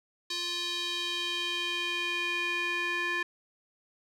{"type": "tone with band-pass filter sweep", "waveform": "square", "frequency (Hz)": 349.2, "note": "F4", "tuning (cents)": 0, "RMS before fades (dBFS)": -32, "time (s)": [0.3, 3.23], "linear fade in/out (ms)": 5, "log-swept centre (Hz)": [4200, 2000], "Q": 3.1, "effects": []}